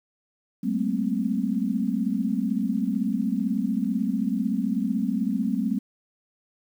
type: tone cluster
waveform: sine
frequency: 191 / 213.2 / 229.1 / 262.5 Hz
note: G3 / G#3 / A#3 / C4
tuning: -45 / +46 / -30 / +6 cents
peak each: -28 dBFS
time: 0.63-5.79 s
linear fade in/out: 10 ms
effects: 9-bit